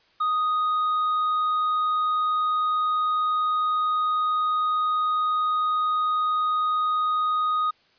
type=tone; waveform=triangle; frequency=1244.5 Hz; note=D#6; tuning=in tune; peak=-19 dBFS; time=0.2-7.71 s; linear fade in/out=10 ms; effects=white hiss -61 dBFS RMS until 7.98 s + resampled to 11025 Hz